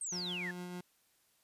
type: exponential sweep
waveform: sine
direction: down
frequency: 8870 to 1686 Hz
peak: -37 dBFS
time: 0.01-0.51 s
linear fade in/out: 2 ms
type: tone with tremolo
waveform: 30% pulse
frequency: 178.6 Hz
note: F3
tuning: 39 cents sharp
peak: -38 dBFS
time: 0.12-0.81 s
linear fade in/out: 5 ms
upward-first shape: sine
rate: 6.6 Hz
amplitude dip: 25%
effects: white hiss -72 dBFS RMS until 1.43 s + resampled to 32000 Hz